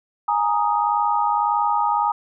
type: chord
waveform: sine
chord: Ab suspended second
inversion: none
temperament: equal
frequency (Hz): 830.6 / 932.3 / 1244.5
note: Ab5 / Bb5 / Eb6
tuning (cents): 0 / 0 / 0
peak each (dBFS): -21 / -21 / -23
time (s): 0.28-2.12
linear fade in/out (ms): 5
effects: none